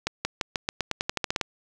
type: accelerating click train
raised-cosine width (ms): 0.2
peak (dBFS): -8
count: 14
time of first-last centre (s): 0.07-1.412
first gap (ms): 180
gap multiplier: 0.9
effects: none